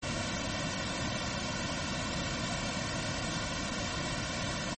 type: noise with comb filter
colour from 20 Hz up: pink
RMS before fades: -34 dBFS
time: 0.02-4.75 s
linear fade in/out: 20 ms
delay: 2.4 ms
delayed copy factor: -0.95
effects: low-pass 9000 Hz 12 dB/octave + MP3 32 kbps